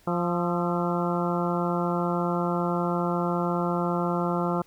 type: harmonic tone with a mistuned harmonic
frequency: 174.61 Hz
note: F3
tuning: in tune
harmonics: 1 / 2 / 3 / 4 / 5 / 6 / 7 / 8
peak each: -27 / -30 / -32 / -33 / -34 / -35 / -35 / -36 dBFS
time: 0.07-4.62 s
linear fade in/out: 5 ms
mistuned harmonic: 8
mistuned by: -65 cents
effects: pink hiss -59 dBFS RMS until 4.66 s